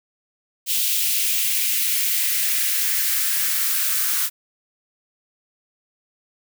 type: noise with high-pass filter sweep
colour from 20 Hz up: blue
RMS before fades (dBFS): -21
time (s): 0.66-4.3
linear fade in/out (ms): 50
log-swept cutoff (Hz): 2900 to 1300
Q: 2.2
effects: none